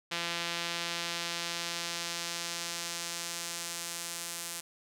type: tone with band-pass filter sweep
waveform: sawtooth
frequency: 170.6 Hz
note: F3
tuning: 40 cents flat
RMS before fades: -37 dBFS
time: 0.11-4.61 s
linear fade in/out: 10 ms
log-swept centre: 3400 to 9100 Hz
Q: 1
effects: none